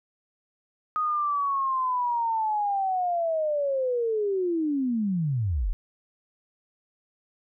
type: linear sweep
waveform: sine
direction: down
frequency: 1252 to 31.89 Hz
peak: -23 dBFS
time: 0.96-5.73 s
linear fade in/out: 0 ms
effects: none